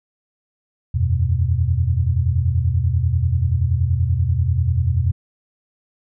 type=chord; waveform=sine; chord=E suspended second; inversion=none; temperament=equal with one note detuned; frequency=82.12 / 92.5 / 123.47 Hz; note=E2 / F#2 / B2; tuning=-6 / 0 / 0 cents; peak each=-19 / -20 / -20 dBFS; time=0.94-5.12 s; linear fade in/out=10 ms; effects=none